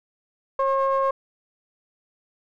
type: ring-modulated tone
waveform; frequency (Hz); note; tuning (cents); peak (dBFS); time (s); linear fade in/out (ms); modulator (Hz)
triangle; 268.6; C4; +46; -14; 0.59-1.11; 5; 810
effects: none